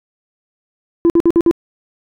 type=tone bursts; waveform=sine; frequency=338.4 Hz; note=E4; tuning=45 cents sharp; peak=-5 dBFS; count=5; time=1.05-1.511 s; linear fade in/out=0 ms; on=49 ms; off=54 ms; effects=tanh soft clip ceiling -6 dBFS